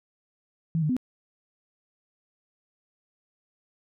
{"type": "tone with pitch steps", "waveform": "sine", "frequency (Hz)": [163, 152.1, 252.7], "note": ["E3", "D#3", "B3"], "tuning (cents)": [-19, -39, 40], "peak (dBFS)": -22, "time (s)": [0.75, 0.966], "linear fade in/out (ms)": 0, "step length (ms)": 72, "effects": []}